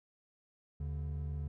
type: tone pair together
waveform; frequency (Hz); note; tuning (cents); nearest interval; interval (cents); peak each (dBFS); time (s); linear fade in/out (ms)
triangle; 76.4 / 143.77; D#2 / D3; -31 / -36; major seventh; 1095; -35 / -39; 0.8-1.48; 5
effects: none